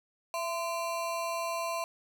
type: ring-modulated tone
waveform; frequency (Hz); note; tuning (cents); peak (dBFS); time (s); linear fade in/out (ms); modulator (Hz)
square; 850; G#5; +40; -29; 0.34-1.84; 0; 181
effects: none